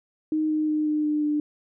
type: tone with pitch steps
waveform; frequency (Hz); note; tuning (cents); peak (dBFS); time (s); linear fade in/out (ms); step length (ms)
sine; 310.4 / 307.9 / 305.4 / 303 / 300.5 / 298.1; D#4 / D#4 / D#4 / D#4 / D4 / D4; -4 / -18 / -32 / -46 / +40 / +26; -21; 0.32-1.4; 2; 180
effects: none